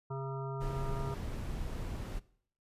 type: harmonic tone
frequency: 135.1 Hz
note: C#3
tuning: 44 cents flat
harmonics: 1 / 3 / 5 / 7 / 9 / 10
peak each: -37 / -43 / -48 / -45 / -49 / -52 dBFS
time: 0.1-1.15 s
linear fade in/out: 10 ms
type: noise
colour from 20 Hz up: brown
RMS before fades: -38 dBFS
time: 0.6-2.2 s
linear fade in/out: 20 ms
effects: noise-tail reverb RT60 0.6 s tail -20 dB re dry + resampled to 32000 Hz